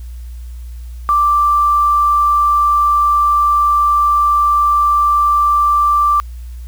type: tone with quantisation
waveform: sine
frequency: 1174.7 Hz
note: D6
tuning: in tune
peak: -9 dBFS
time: 1.09-6.2 s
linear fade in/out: 0 ms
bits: 6
effects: added 60 Hz sine -26 dBFS peak until 6.67 s + white hiss -50 dBFS RMS until 6.67 s